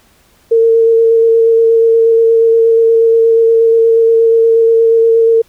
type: tone with vibrato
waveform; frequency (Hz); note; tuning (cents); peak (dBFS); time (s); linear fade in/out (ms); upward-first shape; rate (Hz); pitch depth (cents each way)
sine; 455.4; A#4; -40; -5; 0.51-5.42; 10; square; 8.4; 10
effects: pink hiss -50 dBFS RMS until 5.48 s